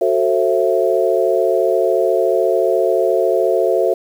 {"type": "chord", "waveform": "sine", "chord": "F# half-diminished seventh", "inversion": "none", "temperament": "just", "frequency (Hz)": [370, 444, 532.8, 666], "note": ["F#4", "A4", "C5", "E5"], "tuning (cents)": [0, 16, 31, 18], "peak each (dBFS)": -18, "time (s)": [0.01, 3.94], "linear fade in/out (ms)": 5, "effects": ["7-bit"]}